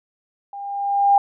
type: tone with level ramp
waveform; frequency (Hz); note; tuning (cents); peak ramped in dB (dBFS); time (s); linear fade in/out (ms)
sine; 802; G5; +39; -31 to -9; 0.53-1.18; 2
effects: none